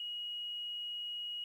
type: tone with quantisation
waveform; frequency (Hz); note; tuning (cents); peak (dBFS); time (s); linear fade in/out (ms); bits
sine; 2896; F#7; -38; -38; 0-1.44; 2; 11
effects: none